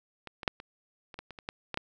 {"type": "clicks", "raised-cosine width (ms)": 0.3, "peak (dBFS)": [-25, -23, -9, -27, -29, -23, -28, -28, -18, -18, -14], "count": 11, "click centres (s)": [0.273, 0.432, 0.478, 0.601, 1.142, 1.19, 1.307, 1.388, 1.489, 1.743, 1.774], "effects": []}